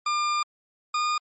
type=tone pair in turn; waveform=40% pulse; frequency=1200 / 1218.9 Hz; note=D6 / D#6; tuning=+37 / -36 cents; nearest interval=unison; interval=27 cents; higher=second; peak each=-22 dBFS; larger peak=neither; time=0.06-0.43 / 0.94-1.18 s; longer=first; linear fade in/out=5 ms; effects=MP3 32 kbps